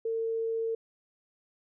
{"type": "tone", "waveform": "sine", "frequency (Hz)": 452.5, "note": "A4", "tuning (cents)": 48, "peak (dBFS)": -28, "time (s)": [0.05, 0.75], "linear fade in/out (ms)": 5, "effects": []}